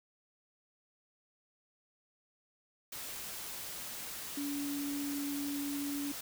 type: tone in noise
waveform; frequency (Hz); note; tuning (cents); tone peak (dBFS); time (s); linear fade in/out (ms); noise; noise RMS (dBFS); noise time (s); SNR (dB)
sine; 284.9; C#4; +48; -35; 4.37-6.12; 5; white; -43; 2.92-6.21; +5
effects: none